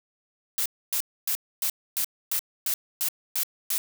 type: noise bursts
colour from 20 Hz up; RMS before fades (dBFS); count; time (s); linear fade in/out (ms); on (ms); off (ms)
blue; -26; 10; 0.58-3.78; 0; 77; 270
effects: none